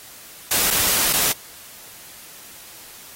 white noise with dropouts, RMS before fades -19 dBFS, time 0.51-1.32 s, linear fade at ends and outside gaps 2 ms, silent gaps 0.704-0.708 / 1.126-1.136 s, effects white hiss -42 dBFS RMS until 3.15 s + AAC 48 kbps

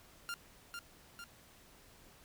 sawtooth tone with echo, 1396.9 Hz, F6, in tune, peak -35 dBFS, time 0.29-0.34 s, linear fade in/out 0 ms, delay 450 ms, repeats 2, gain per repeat -4 dB, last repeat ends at 1.24 s, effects pink hiss -61 dBFS RMS until 2.24 s

